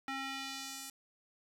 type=tone with band-pass filter sweep; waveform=square; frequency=270 Hz; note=C#4; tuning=45 cents flat; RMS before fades=-42 dBFS; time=0.08-0.9 s; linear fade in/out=2 ms; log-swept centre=1700 to 9200 Hz; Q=0.97; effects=10-bit